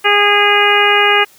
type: harmonic tone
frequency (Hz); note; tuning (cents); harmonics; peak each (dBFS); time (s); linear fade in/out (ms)
410.4; G#4; -21; 1 / 2 / 3 / 4 / 5 / 6 / 7; -16 / -16 / -16 / -16 / -16 / -16 / -16; 0.04-1.25; 20
effects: white hiss -46 dBFS RMS until 1.38 s + high-pass 60 Hz 12 dB/octave